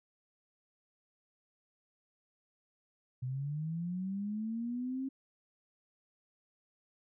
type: linear sweep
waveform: sine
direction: up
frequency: 123.9 to 269.9 Hz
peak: -34 dBFS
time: 3.22-5.09 s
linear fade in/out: 10 ms
effects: none